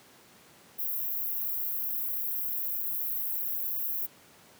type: high-pass noise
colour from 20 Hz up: white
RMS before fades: -32 dBFS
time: 0.78-4.07 s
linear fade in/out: 20 ms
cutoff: 12000 Hz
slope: 96 dB/octave
effects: pink hiss -56 dBFS RMS until 4.59 s + high-pass 150 Hz 12 dB/octave